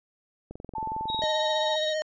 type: click train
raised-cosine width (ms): 2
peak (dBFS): -26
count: 17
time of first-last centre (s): 0.51-1.237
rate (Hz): 22
type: tone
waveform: sine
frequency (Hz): 880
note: A5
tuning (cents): 0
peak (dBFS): -29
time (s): 0.75-1.76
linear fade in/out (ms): 5
type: tone with tremolo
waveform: sine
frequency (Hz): 3796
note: A#7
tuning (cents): +31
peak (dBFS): -27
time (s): 1.08-1.94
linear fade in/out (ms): 20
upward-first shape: sine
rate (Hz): 19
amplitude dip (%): 55
type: tone with vibrato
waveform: square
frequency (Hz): 619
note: D#5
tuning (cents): -9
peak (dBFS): -27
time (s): 1.22-2.02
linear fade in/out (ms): 0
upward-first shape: triangle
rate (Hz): 15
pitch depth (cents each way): 26
effects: resampled to 16000 Hz